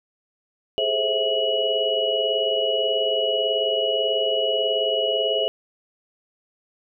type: tone cluster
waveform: sine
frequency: 409.4 / 427.7 / 527 / 653 / 2925 Hz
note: G#4 / A4 / C5 / E5 / F#7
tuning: -25 / -49 / +12 / -17 / -21 cents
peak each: -32 / -26 / -26 / -25 / -24 dBFS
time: 0.78-5.48 s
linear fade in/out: 0 ms
effects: none